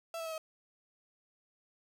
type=tone with pitch steps; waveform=35% pulse; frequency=665 / 654.7 / 644.6 / 634.6 Hz; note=E5 / E5 / E5 / D#5; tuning=+15 / -12 / -39 / +34 cents; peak=-36 dBFS; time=0.14-0.38 s; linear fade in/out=2 ms; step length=60 ms; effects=none